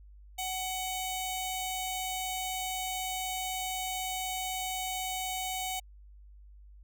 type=tone with notch filter; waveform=15% pulse; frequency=749 Hz; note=F#5; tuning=21 cents sharp; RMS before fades=-35 dBFS; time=0.38-5.8 s; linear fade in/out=10 ms; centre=1500 Hz; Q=0.55; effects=added 50 Hz sine -50 dBFS peak until 6.83 s